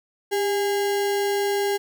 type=tone with sample-and-hold; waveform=sine; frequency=400.1 Hz; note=G4; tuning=35 cents sharp; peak=-20 dBFS; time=0.31-1.78 s; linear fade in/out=20 ms; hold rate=1225 Hz; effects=none